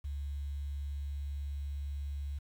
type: tone with quantisation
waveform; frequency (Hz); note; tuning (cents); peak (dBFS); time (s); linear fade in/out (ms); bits
sine; 70.9; C#2; +40; -35; 0.04-2.39; 10; 10
effects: none